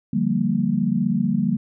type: chord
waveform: sine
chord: G minor seventh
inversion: second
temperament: equal with one note detuned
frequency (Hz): 146.83 / 174.61 / 196 / 231.2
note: D3 / F3 / G3 / Bb3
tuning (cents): 0 / 0 / 0 / -14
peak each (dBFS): -27 / -25 / -22 / -22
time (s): 0.13-1.57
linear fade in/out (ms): 5
effects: none